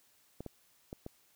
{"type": "clicks", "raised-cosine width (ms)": 2, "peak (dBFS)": -28, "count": 4, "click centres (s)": [0.406, 0.463, 0.929, 1.064], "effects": ["white hiss -68 dBFS RMS until 1.35 s"]}